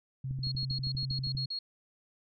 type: tone with pitch glide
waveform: sine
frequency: 132.3 to 133.3 Hz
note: C3 to C3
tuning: +20 to +33 cents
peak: -33 dBFS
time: 0.24-1.46 s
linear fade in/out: 5 ms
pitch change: +13 cents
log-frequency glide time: 0.68-0.94 s
type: click train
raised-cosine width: 5 ms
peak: -29 dBFS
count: 14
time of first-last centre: 0.31-1.35 s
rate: 12.5 Hz
type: tone bursts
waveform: sine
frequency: 4300 Hz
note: C8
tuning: 47 cents sharp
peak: -33 dBFS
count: 9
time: 0.43-1.59 s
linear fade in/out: 5 ms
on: 88 ms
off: 46 ms
effects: none